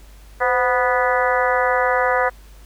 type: harmonic tone with a mistuned harmonic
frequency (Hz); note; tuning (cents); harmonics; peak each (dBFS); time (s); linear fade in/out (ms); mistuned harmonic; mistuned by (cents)
246.3; B3; -5; 2 / 3 / 4 / 5 / 6 / 7 / 8; -20 / -22 / -23 / -24 / -25 / -25 / -26; 0.4-2.3; 20; 2; +68
effects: added 50 Hz sine -41 dBFS peak until 2.65 s + pink hiss -51 dBFS RMS until 2.65 s

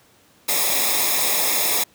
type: noise with comb filter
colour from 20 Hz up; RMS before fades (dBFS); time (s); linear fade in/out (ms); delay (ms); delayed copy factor
white; -20; 0.48-1.84; 10; 0.67; -0.75
effects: pink hiss -55 dBFS RMS until 1.94 s + high-pass 100 Hz 12 dB/octave

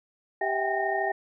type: tone cluster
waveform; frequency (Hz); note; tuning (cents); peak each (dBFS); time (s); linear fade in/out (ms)
sine; 392.8 / 652 / 770 / 803 / 1842; G4 / E5 / G5 / G5 / A#6; +4 / -19 / -31 / +41 / -21; -31; 0.41-1.12; 5
effects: none

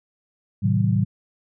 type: chord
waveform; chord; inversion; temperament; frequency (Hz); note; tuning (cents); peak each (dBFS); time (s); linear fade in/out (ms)
sine; A diminished seventh; none; just; 110 / 132 / 158.4 / 190.08; A2 / C3 / Eb3 / Gb3; 0 / +16 / +31 / +47; -20 / -25 / -25 / -22; 0.62-1.05; 20
effects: none

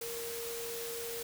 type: tone in noise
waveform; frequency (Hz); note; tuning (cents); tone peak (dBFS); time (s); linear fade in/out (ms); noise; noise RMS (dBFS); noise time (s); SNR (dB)
sine; 466.2; A#4; 0; -40; 0.01-1.23; 5; white; -42; 0.01-1.23; -1
effects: none

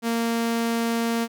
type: tone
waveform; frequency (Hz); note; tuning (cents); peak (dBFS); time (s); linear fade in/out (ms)
sawtooth; 231.1; A#3; -15; -18; 0.02-1.28; 50
effects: none

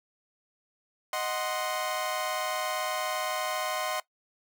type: chord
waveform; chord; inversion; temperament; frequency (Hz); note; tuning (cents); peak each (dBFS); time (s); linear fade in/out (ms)
sawtooth; C diminished; first; equal; 622.3 / 740 / 1046.5; Eb5 / Gb5 / C6; 0 / 0 / 0; -30; 1.13-4; 2
effects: noise-tail reverb RT60 0.1 s tail -19 dB re dry

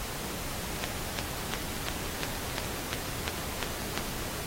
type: two click trains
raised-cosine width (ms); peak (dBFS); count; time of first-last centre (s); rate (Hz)
0.2; -22 / -10; 16 / 10; 1.62-3.819 / 0.84-3.976; 6.82 / 2.87
effects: pink hiss -37 dBFS RMS until 4.46 s + AAC 48 kbps

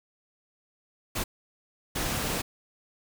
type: noise bursts at uneven times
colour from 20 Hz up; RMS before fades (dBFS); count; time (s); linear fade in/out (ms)
pink; -30; 2; 1.15-1.24 / 1.95-2.42; 10
effects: none

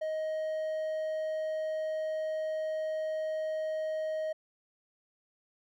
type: tone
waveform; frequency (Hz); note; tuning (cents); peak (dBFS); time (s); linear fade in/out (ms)
triangle; 627; D#5; +13; -29; 0.01-4.33; 10
effects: none

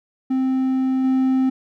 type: tone with level steps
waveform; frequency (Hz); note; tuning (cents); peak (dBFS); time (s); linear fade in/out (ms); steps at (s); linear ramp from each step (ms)
triangle; 261.6; C4; 0; -15 / -13; 0.3-1.5; 10; 1.04; 5
effects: none

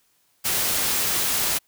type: noise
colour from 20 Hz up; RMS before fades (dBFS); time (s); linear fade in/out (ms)
white; -23; 0.44-1.59; 20
effects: white hiss -65 dBFS RMS until 1.67 s

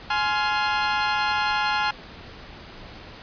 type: chord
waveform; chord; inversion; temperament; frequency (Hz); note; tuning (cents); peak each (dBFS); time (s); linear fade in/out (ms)
sawtooth; F minor; first; equal with one note detuned; 840.3 / 1046.5 / 1396.9; Ab5 / C6 / F6; +20 / 0 / 0; -20 / -25 / -22; 0.1-1.91; 5
effects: pink hiss -42 dBFS RMS until 3.22 s + resampled to 11025 Hz

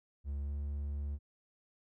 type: tone with pitch glide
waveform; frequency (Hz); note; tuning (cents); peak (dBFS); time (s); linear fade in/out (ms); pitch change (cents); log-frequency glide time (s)
triangle; 70.7 to 71.89; C#2 to D2; +35 to -36; -33; 0.24-1.19; 50; +29; 0.44-0.51
effects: none

